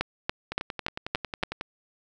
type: two click trains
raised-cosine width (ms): 0.3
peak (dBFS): -16 / -9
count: 13 / 6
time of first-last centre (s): 0.52-1.611 / 0.01-1.435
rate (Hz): 11 / 3.51
effects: none